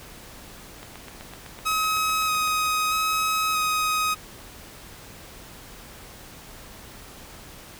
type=click train; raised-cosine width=0.3 ms; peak=-24 dBFS; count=14; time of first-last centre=0.83-2.476 s; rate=7.9 Hz
type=tone with vibrato; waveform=sawtooth; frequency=1266 Hz; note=D#6; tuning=30 cents sharp; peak=-18 dBFS; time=1.65-4.15 s; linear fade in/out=20 ms; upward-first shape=square; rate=0.79 Hz; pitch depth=12 cents each way
effects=pink hiss -44 dBFS RMS until 7.79 s